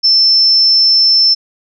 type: tone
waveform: sine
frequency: 5320 Hz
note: E8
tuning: 15 cents sharp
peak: -6 dBFS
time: 0.03-1.35 s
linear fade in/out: 20 ms
effects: none